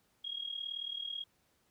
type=tone with amplitude modulation; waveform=sine; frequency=3279 Hz; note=G#7; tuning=23 cents flat; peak=-34 dBFS; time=0.24-1.24 s; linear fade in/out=10 ms; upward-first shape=sine; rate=38.3 Hz; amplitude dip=80%; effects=pink hiss -73 dBFS RMS until 1.7 s + high-pass 60 Hz 12 dB/octave